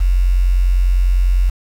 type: tone with quantisation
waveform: sine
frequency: 45 Hz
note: F#1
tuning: 47 cents flat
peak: -10 dBFS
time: 0-1.5 s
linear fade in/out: 10 ms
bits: 6
effects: none